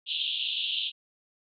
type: band-pass noise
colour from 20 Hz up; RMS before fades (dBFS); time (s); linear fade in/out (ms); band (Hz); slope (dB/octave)
pink; -31; 0.06-0.92; 50; 2800 to 3800; 96
effects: none